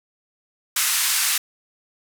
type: band-pass noise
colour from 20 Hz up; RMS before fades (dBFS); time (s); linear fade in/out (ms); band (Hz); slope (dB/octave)
white; -21; 0.76-1.38; 5; 1100 to 13000; 24
effects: none